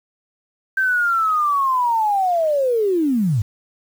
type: linear sweep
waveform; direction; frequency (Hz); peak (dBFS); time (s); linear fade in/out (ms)
sine; down; 1568 to 94.1; -15; 0.77-3.42; 5
effects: 7-bit